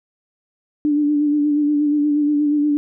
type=tone with vibrato; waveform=sine; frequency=294.7 Hz; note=D4; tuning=6 cents sharp; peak=-14 dBFS; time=0.85-2.77 s; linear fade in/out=0 ms; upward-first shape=sine; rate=8.4 Hz; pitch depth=32 cents each way; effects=none